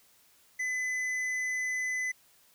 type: tone with hard clipping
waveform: sine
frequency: 2012 Hz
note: B6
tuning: 32 cents sharp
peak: -31 dBFS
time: 0.59-2.12 s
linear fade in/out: 10 ms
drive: 7 dB
effects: white hiss -63 dBFS RMS until 2.54 s